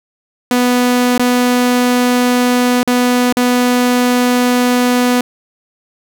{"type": "tone with dropouts", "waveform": "sawtooth", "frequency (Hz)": 246.9, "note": "B3", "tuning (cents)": 0, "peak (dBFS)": -6, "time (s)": [0.51, 5.21], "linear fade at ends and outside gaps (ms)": 2, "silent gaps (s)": [[1.179, 1.195], [2.831, 2.875], [3.326, 3.369]], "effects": []}